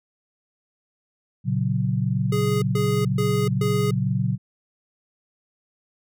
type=chord; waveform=sine; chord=F# major; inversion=first; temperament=equal; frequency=116.54 / 138.59 / 185 Hz; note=A#2 / C#3 / F#3; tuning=0 / 0 / 0 cents; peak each=-24 / -24 / -25 dBFS; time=1.44-4.38 s; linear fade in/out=50 ms
type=tone bursts; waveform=square; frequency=415.3 Hz; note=G#4; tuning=in tune; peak=-24 dBFS; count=4; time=2.32-3.91 s; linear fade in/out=5 ms; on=300 ms; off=130 ms
effects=none